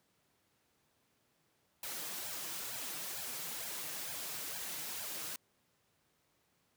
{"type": "noise with flanger", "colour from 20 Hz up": "white", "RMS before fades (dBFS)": -42, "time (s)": [1.83, 5.36], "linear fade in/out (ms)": 2, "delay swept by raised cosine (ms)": [1.2, 6.6], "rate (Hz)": 2.2, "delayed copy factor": 0.75, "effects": ["pink hiss -75 dBFS RMS until 6.76 s", "high-pass 100 Hz 12 dB/octave"]}